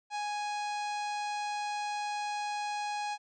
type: harmonic tone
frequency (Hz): 830.6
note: G#5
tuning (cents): 0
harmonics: 1 / 2 / 3 / 4 / 5 / 6 / 7 / 8 / 9 / 10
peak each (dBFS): -33 / -45 / -43 / -51 / -47 / -52 / -54 / -54 / -58 / -58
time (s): 0.1-3.18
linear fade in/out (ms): 50
effects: none